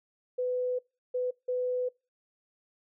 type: tone bursts at uneven times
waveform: sine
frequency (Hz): 500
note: B4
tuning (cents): +21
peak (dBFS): -27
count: 3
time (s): 0.38-0.79 / 1.14-1.31 / 1.48-1.89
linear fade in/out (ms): 10
effects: noise-tail reverb RT60 0.3 s tail -26 dB re dry